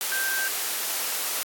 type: tone in noise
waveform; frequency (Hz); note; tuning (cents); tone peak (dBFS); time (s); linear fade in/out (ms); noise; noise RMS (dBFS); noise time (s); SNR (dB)
sine; 1568; G6; 0; -26; 0.12-0.48; 0; white; -28; 0.01-1.43; -1
effects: high-pass 400 Hz 12 dB/octave + AAC 64 kbps